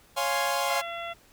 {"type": "chord", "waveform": "sawtooth", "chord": "Db major seventh", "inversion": "none", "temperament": "equal", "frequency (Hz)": [554.4, 698.5, 830.6, 1046.5], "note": ["Db5", "F5", "Ab5", "C6"], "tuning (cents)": [0, 0, 0, 0], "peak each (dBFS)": -27, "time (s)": [0.16, 0.82], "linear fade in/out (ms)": 20}
{"type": "harmonic tone", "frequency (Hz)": 680, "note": "F5", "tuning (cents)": -46, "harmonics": [1, 2, 3, 4, 5], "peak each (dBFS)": [-36, -39, -41, -42, -43], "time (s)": [0.68, 1.14], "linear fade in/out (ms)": 20}
{"effects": ["pink hiss -58 dBFS RMS until 1.32 s"]}